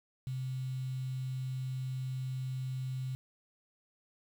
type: tone with quantisation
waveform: sine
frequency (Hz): 130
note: C3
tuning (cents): -11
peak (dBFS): -34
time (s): 0.27-3.15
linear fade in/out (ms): 0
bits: 9
effects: none